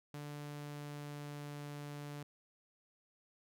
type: tone with pitch glide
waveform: sawtooth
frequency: 146.6 to 145.67 Hz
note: D3 to D3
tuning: -3 to -14 cents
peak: -40 dBFS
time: 0.14-2.23 s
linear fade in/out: 2 ms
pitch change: -11 cents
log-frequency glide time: 0.35-1.65 s
effects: none